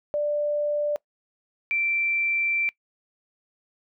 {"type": "tone pair in turn", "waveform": "sine", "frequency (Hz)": [590, 2346], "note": ["D5", "D7"], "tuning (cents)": [8, -2], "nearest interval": "2 octaves", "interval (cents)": 2390, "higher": "second", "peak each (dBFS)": -22, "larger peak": "neither", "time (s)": [[0.14, 0.96], [1.71, 2.69]], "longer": "second", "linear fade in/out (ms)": 0, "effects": ["noise-tail reverb RT60 0.1 s tail -23 dB re dry"]}